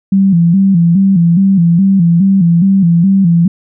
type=tone with vibrato; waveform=sine; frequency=181.4 Hz; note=F#3; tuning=34 cents flat; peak=-5 dBFS; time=0.12-3.48 s; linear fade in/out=5 ms; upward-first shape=square; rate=2.4 Hz; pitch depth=120 cents each way; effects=none